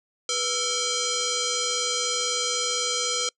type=tone with frequency modulation; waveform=sine; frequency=1319 Hz; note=E6; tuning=1 cent sharp; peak=-23 dBFS; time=0.29-3.29 s; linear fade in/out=2 ms; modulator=906 Hz; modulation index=6.8; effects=noise-tail reverb RT60 0.1 s tail -26 dB re dry